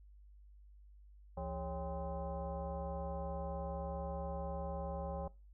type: tone with frequency modulation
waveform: sine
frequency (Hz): 311.1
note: D#4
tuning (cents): 0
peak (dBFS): -38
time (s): 1.37-5.28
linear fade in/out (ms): 5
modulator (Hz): 241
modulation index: 2.3
effects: noise-tail reverb RT60 0.3 s tail -22 dB re dry + added 50 Hz sine -56 dBFS peak until 5.53 s